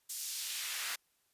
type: noise with high-pass filter sweep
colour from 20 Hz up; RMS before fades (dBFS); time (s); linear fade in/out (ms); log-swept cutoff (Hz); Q
pink; -39; 0.09-0.96; 10; 6800 to 1400; 1
effects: white hiss -75 dBFS RMS until 1.33 s + resampled to 32000 Hz